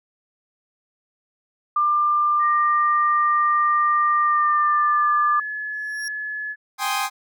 sine tone, 1193 Hz, D6, 27 cents sharp, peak -16 dBFS, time 1.76-5.4 s, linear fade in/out 5 ms
sine tone with pitch glide, 1864.7 to 1709.9 Hz, A#6 to A6, 0 to -50 cents, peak -26 dBFS, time 2.39-6.56 s, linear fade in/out 50 ms, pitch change -150 cents, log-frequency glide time 4.23-5.11 s
30% pulse tone with exponential growth, 5588 Hz, F8, in tune, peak -24 dBFS, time 5.73-6.08 s, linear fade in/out 1 ms, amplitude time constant 76 ms
sawtooth chord, Ab major seventh, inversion third, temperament equal, 784 / 830.6 / 1046.5 / 1244.5 Hz, G5 / Ab5 / C6 / Eb6, 0 / 0 / 0 / 0 cents, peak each -23 / -24 / -23 / -24 dBFS, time 6.78-7.1 s, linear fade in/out 50 ms
effects none

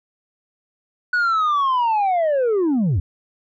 sine linear sweep, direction down, 1480 to 72.8 Hz, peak -13 dBFS, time 1.13-3 s, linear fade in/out 5 ms, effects tanh soft clip ceiling -15 dBFS

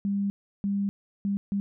sine tone bursts at uneven times, 199.8 Hz, G3, 33 cents sharp, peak -24 dBFS, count 4, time 0.05-0.3 / 0.64-0.89 / 1.25-1.37 / 1.52-1.6 s, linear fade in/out 0 ms, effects none

